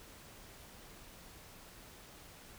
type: silence
effects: pink hiss -55 dBFS RMS until 2.58 s